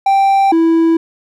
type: tone pair in turn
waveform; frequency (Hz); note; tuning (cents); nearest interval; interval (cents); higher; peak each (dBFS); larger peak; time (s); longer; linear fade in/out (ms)
triangle; 784 / 328.9; G5 / E4; 0 / -4; octave + minor third; 1504; first; -6; neither; 0.06-0.52 / 0.52-0.97; first; 5
effects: none